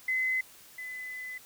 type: tone pair in turn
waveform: sine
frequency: 2038 / 2011 Hz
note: C7 / B6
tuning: -46 / +31 cents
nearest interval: unison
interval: 23 cents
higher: first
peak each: -26 / -37 dBFS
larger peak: first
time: 0.08-0.41 / 0.78-1.38 s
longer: second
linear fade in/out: 5 ms
effects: white hiss -54 dBFS RMS until 1.45 s